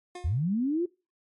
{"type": "tone with exponential decay", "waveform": "25% pulse", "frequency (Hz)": 357.3, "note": "F4", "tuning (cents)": 40, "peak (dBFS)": -32, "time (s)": [0.15, 0.45], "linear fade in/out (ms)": 5, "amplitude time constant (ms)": 65}
{"type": "linear sweep", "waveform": "sine", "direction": "up", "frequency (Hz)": [66.6, 364.9], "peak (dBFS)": -24, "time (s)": [0.24, 0.86], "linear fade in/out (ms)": 10}
{"effects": ["noise-tail reverb RT60 0.3 s tail -23 dB re dry", "MP3 48 kbps"]}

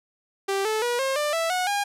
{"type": "tone with pitch steps", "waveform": "sawtooth", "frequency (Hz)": [392, 435, 482.6, 535.5, 594.2, 659.3, 731.5, 811.6], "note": ["G4", "A4", "B4", "C5", "D5", "E5", "F#5", "G#5"], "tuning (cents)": [0, -20, -40, 40, 20, 0, -20, -40], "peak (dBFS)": -19, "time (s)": [0.48, 1.84], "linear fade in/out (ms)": 10, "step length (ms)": 170, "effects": ["low-pass 12000 Hz 12 dB/octave"]}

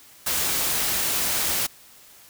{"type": "noise", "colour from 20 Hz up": "white", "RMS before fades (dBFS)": -24, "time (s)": [0.26, 1.67], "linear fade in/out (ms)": 10, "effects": ["white hiss -50 dBFS RMS until 2.29 s"]}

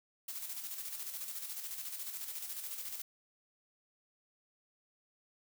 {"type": "noise with tremolo", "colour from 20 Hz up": "blue", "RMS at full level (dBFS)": -41, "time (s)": [0.28, 3.02], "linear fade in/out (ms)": 5, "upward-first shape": "square", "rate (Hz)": 14, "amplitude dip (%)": 45, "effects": []}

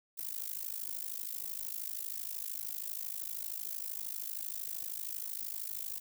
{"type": "noise with amplitude modulation", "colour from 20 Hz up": "violet", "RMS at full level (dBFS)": -36, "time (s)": [0.17, 6], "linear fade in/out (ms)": 20, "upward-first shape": "sine", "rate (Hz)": 52.9, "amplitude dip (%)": 95, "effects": []}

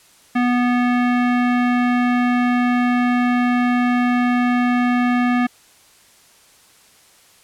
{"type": "tone with low-pass filter", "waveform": "square", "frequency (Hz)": 245.3, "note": "B3", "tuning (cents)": -12, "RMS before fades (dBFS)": -17, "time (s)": [0.35, 5.47], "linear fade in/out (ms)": 10, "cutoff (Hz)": 2100, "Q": 1.8, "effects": ["white hiss -51 dBFS RMS until 7.43 s", "low-pass 11000 Hz 12 dB/octave"]}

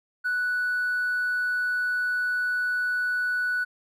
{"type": "tone with hard clipping", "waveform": "triangle", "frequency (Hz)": 1480, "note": "F#6", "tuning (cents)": 0, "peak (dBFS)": -23, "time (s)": [0.24, 3.65], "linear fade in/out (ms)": 20, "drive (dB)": 2, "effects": []}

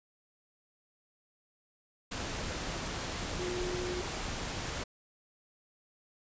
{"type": "tone in noise", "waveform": "sine", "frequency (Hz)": 359.7, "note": "F#4", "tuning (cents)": -49, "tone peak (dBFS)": -35, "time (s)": [3.39, 4.02], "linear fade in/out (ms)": 10, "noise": "pink", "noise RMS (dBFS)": -37, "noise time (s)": [2.11, 4.84], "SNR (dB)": -1, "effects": ["resampled to 16000 Hz"]}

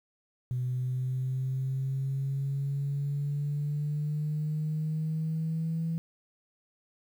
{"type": "exponential sweep", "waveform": "sine", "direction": "up", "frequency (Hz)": [125, 164.81], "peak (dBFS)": -27, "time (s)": [0.51, 5.98], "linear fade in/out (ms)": 0, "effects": ["tanh soft clip ceiling -24 dBFS", "10-bit"]}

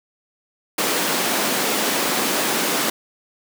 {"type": "high-pass noise", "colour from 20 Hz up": "pink", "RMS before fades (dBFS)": -21, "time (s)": [0.78, 2.9], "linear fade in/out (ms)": 5, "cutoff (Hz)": 220, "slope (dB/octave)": 24, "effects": []}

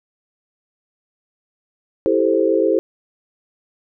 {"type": "chord", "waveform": "sine", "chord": "A minor seventh", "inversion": "second", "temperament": "equal", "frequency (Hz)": [329.6, 392, 440, 523.3], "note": ["E4", "G4", "A4", "C5"], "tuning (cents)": [0, 0, 0, 0], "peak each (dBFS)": -19, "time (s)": [2.06, 2.79], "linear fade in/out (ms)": 0, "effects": []}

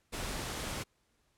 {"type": "noise", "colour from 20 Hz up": "pink", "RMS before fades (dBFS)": -38, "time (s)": [0.12, 0.84], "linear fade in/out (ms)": 20, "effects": ["pink hiss -74 dBFS RMS until 1.37 s", "low-pass 11000 Hz 12 dB/octave"]}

